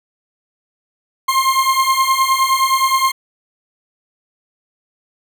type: beating tone pair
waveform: 40% pulse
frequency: 1057 / 1066.6 Hz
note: C6 / C6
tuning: +17 / +33 cents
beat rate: 9.6 Hz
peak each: -15 dBFS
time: 1.28-3.12 s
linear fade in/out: 10 ms
effects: none